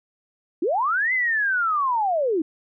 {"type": "linear two-way sweep", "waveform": "sine", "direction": "up then down", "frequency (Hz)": [293.7, 2075, 293.7], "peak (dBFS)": -19, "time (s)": [0.62, 2.42], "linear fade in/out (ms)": 5, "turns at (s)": 1.13, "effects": []}